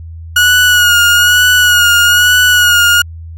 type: tone with vibrato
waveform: 30% pulse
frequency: 1450 Hz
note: F#6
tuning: 35 cents flat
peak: -3 dBFS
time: 0.36-3.02 s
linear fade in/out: 5 ms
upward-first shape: sine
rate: 1.1 Hz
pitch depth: 36 cents each way
effects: added 82 Hz sine -25 dBFS peak until 3.37 s